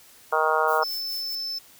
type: harmonic tone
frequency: 156.8 Hz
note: D#3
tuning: 14 cents sharp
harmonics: 3 / 4 / 5 / 6 / 7 / 8 / 9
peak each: -27 / -27 / -27 / -27 / -27 / -27 / -27 dBFS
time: 0.32-0.84 s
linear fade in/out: 10 ms
type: noise with tremolo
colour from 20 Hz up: violet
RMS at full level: -37 dBFS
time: 0.68-1.35 s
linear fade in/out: 0 ms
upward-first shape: sine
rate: 4.8 Hz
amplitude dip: 80%
type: tone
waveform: triangle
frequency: 5274 Hz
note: E8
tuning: in tune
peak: -27 dBFS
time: 0.82-1.59 s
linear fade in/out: 10 ms
effects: white hiss -52 dBFS RMS until 1.79 s